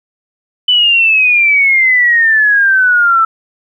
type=exponential sweep; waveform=sine; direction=down; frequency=3008 to 1318.5 Hz; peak=-6 dBFS; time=0.68-3.25 s; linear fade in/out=5 ms; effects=8-bit